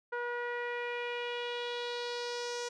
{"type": "tone with low-pass filter sweep", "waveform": "sawtooth", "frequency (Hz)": 482, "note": "B4", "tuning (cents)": -42, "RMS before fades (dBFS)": -37, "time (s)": [0.12, 2.69], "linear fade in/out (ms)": 10, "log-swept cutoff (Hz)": [1500, 6200], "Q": 2.8, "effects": []}